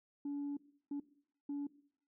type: tone bursts at uneven times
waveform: sine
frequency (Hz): 285.6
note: D4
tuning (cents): -48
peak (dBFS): -35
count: 3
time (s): 0.25-0.57 / 0.91-1 / 1.49-1.67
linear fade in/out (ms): 5
effects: noise-tail reverb RT60 0.6 s tail -19 dB re dry + tanh soft clip ceiling -35 dBFS